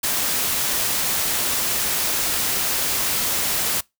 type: noise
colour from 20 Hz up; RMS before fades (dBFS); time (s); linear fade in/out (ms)
white; -22; 0.03-3.81; 10
effects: noise-tail reverb RT60 0.2 s tail -24 dB re dry